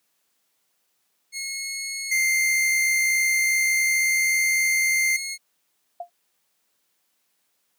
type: tone with vibrato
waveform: 15% pulse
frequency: 2166 Hz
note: C#7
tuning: 41 cents flat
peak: -22 dBFS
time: 1.32-5.38 s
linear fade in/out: 50 ms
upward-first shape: sine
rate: 0.39 Hz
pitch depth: 9 cents each way
type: tone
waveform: square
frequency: 2093 Hz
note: C7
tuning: in tune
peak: -20 dBFS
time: 2.11-5.17 s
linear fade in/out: 10 ms
type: tone with exponential decay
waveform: sine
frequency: 698.5 Hz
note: F5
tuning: in tune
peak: -26 dBFS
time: 6-6.1 s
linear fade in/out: 5 ms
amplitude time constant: 20 ms
effects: white hiss -71 dBFS RMS until 7.78 s + high-pass 150 Hz 12 dB/octave